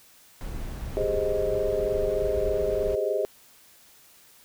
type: noise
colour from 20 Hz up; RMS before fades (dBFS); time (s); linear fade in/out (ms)
brown; -34; 0.41-2.95; 0
type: chord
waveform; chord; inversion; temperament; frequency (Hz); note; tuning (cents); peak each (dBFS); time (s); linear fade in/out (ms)
sine; Ab major seventh; third; equal; 392 / 415.3 / 523.3 / 622.3; G4 / Ab4 / C5 / Eb5; 0 / 0 / 0 / 0; -30 / -28 / -30 / -28; 0.97-3.25; 0
effects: white hiss -55 dBFS RMS until 4.44 s